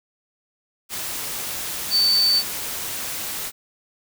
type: tone in noise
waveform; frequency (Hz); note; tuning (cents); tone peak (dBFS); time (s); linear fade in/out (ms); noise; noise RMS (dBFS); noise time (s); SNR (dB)
sine; 4545; C#8; +42; -15; 1.9-2.43; 50; white; -29; 0.89-3.52; +11
effects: none